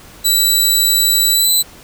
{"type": "tone with pitch glide", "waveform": "15% pulse", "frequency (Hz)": [3951, 4008], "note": ["B7", "B7"], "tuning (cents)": [0, 25], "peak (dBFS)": -4, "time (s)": [0.24, 1.63], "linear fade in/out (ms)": 20, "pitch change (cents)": 25, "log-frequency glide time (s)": [1.31, 1.5], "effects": ["pink hiss -40 dBFS RMS until 1.83 s"]}